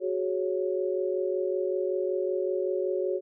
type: chord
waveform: sine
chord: F# suspended second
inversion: none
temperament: equal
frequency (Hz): 370 / 415.3 / 554.4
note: F#4 / G#4 / C#5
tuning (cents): 0 / 0 / 0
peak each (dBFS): -28 / -32 / -31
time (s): 0-3.21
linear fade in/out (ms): 50
effects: none